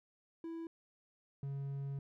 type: tone pair in turn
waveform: triangle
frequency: 330 / 138.75 Hz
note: E4 / C#3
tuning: +2 / +2 cents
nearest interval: octave + minor third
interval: 1500 cents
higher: first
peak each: -39 / -36 dBFS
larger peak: second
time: 0.44-0.67 / 1.43-1.99 s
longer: second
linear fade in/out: 2 ms
effects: none